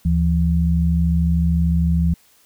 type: tone pair together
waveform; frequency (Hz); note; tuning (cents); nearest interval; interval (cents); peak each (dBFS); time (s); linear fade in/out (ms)
sine; 75.25 / 168.6; D2 / E3; +43 / +39; octave + major second; 1396; -17; 0.05-2.14; 5
effects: white hiss -55 dBFS RMS until 2.45 s